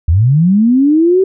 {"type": "linear sweep", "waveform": "sine", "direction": "up", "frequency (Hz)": [73.42, 388.2], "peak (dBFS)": -6, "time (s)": [0.08, 1.24], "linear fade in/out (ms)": 5, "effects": []}